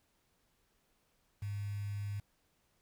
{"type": "tone with quantisation", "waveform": "sine", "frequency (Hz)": 101.8, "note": "G#2", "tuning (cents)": -34, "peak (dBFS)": -36, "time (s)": [1.42, 2.2], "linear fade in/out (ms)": 5, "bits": 9, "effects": ["pink hiss -75 dBFS RMS until 2.81 s"]}